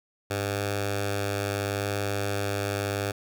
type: tone with notch filter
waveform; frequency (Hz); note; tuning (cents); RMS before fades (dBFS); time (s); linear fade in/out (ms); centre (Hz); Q
10% pulse; 100.8; G2; +49; -29; 0.3-3.12; 10; 230; 1.1
effects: none